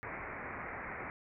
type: low-pass noise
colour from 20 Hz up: white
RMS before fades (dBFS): -43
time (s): 0.03-1.1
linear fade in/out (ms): 0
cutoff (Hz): 2300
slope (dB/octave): 96
effects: none